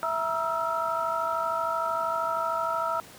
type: tone cluster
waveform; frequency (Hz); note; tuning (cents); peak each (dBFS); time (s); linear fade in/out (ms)
sine; 659 / 947 / 1298 / 1351; E5 / A#5 / E6 / E6; -1 / +27 / -27 / +42; -31; 0.03-3; 0
effects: pink hiss -48 dBFS RMS until 3.18 s + high-pass 100 Hz 12 dB/octave